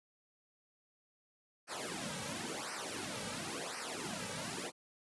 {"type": "noise with flanger", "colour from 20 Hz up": "pink", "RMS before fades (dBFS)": -41, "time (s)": [1.67, 4.72], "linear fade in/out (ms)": 50, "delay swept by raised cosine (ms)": [0.28, 2.88], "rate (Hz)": 0.95, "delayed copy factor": -0.9, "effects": ["high-pass 150 Hz 12 dB/octave", "resampled to 24000 Hz"]}